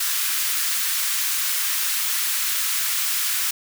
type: high-pass noise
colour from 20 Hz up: white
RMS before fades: -23 dBFS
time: 0-3.51 s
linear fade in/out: 5 ms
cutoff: 1200 Hz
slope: 24 dB/octave
effects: none